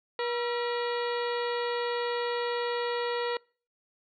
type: harmonic tone with a mistuned harmonic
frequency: 480 Hz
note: B4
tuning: 49 cents flat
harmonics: 1 / 2 / 3 / 4 / 5 / 6 / 7 / 8 / 9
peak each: -30 / -35 / -39 / -38 / -44 / -44 / -47 / -44 / -45 dBFS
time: 0.19-3.37 s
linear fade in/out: 2 ms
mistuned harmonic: 3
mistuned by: -98 cents
effects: noise-tail reverb RT60 0.4 s tail -26 dB re dry